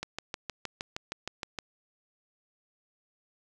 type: click train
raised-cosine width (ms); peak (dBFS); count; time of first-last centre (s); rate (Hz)
0.2; -17; 11; 0.03-1.588; 6.42
effects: none